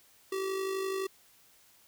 square tone with amplitude modulation, 384.5 Hz, G4, 33 cents flat, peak -30 dBFS, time 0.32-1.07 s, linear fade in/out 5 ms, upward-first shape sine, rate 51.8 Hz, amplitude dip 45%, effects white hiss -62 dBFS RMS until 1.87 s

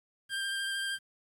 25% pulse tone with vibrato, 1589 Hz, G6, 23 cents sharp, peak -28 dBFS, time 0.29-0.99 s, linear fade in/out 50 ms, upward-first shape sine, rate 13 Hz, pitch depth 14 cents each way, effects low-pass 12000 Hz 12 dB/octave + 10-bit

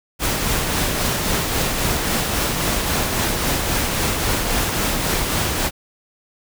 pink noise with tremolo, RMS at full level -19 dBFS, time 0.19-5.71 s, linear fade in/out 50 ms, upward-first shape triangle, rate 3.7 Hz, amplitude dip 35%, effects none

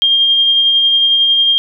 sine tone with tremolo, 3211 Hz, G7, 41 cents sharp, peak -7 dBFS, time 0.02-1.58 s, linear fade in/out 0 ms, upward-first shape sine, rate 11 Hz, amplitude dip 25%, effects none

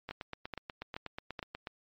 two click trains, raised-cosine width 0.3 ms, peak -22 / -23 dBFS, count 4 / 14, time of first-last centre 0.11-1.392 / 0.09-1.672 s, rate 2.34 / 8.22 Hz, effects low-pass 5000 Hz 12 dB/octave + MP3 48 kbps

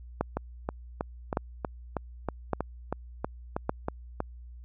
two click trains, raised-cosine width 1 ms, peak -12 / -15 dBFS, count 4 / 13, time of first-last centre 0.21-3.694 / 0.37-4.204 s, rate 0.861 / 3.13 Hz, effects added 60 Hz sine -43 dBFS peak until 4.64 s

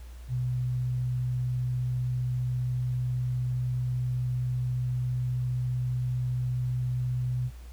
sine tone, 125.1 Hz, B2, 23 cents sharp, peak -26 dBFS, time 0.28-7.51 s, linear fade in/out 50 ms, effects added 60 Hz sine -41 dBFS peak until 7.72 s + pink hiss -57 dBFS RMS until 7.72 s

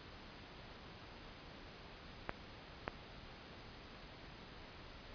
clicks, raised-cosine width 0.5 ms, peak -21 dBFS, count 2, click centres 2.294 / 2.879 s, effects pink hiss -54 dBFS RMS until 5.14 s + resampled to 11025 Hz

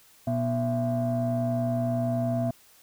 sine tone cluster, 121.7 / 242.6 / 668 Hz, B2 / B3 / E5, -25 / -31 / +23 cents, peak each -27 dBFS, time 0.27-2.51 s, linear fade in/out 5 ms, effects tanh soft clip ceiling -19 dBFS + white hiss -57 dBFS RMS until 2.82 s

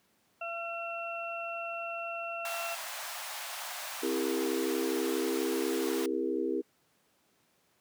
harmonic tone, 678 Hz, E5, 49 cents sharp, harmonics 1 / 2 / 4, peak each -38 / -41 / -39 dBFS, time 0.41-2.75 s, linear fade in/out 5 ms
pink high-pass noise, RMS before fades -40 dBFS, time 2.45-6.06 s, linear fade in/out 2 ms, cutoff 630 Hz, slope 48 dB/octave
sine chord, C dominant seventh, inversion none, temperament equal with one note detuned, 261.6 / 329.6 / 401.9 / 466.2 Hz, C4 / E4 / G4 / Bb4, 0 / 0 / +43 / 0 cents, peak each -36 / -33 / -33 / -36 dBFS, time 4.02-6.62 s, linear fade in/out 20 ms
effects pink hiss -70 dBFS RMS until 7.8 s + high-pass 150 Hz 12 dB/octave

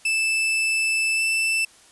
40% pulse tone with pitch glide, 2637 to 2654 Hz, E7 to E7, 0 to +11 cents, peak -19 dBFS, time 0.05-1.65 s, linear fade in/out 5 ms, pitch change +11 cents, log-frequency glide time 1.16-1.21 s, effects white hiss -52 dBFS RMS until 1.91 s + resampled to 24000 Hz

